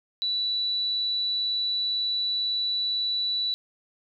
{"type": "tone", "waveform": "sine", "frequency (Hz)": 3951, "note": "B7", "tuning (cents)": 0, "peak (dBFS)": -24, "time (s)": [0.22, 3.54], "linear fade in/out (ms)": 0, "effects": []}